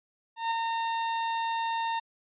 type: tone with ADSR envelope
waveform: 40% pulse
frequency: 914 Hz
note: A#5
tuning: 34 cents flat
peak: -24 dBFS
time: 0.36-2 s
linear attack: 150 ms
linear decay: 8 ms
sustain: -3 dB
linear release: 14 ms
effects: resampled to 8000 Hz